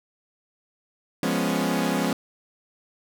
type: chord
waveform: sawtooth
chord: C# dominant seventh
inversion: first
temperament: equal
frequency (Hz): 174.61 / 207.7 / 246.9 / 277.2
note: E#3 / G#3 / B3 / C#4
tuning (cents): 0 / 0 / 0 / 0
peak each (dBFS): -24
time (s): 1.23-2.13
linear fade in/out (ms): 2
effects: none